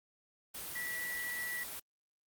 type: tone in noise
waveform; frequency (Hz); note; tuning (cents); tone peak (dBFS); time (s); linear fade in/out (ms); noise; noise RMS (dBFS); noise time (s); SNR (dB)
sine; 1949; B6; -23; -37; 0.75-1.64; 10; white; -43; 0.54-1.8; +3
effects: Opus 32 kbps